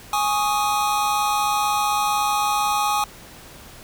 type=chord; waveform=square; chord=Ab suspended fourth; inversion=none; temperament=equal; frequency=830.6 / 1108.7 / 1244.5 Hz; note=Ab5 / Db6 / Eb6; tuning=0 / 0 / 0 cents; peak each=-22 / -27 / -25 dBFS; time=0.13-3.04 s; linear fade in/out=2 ms; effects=pink hiss -43 dBFS RMS until 3.83 s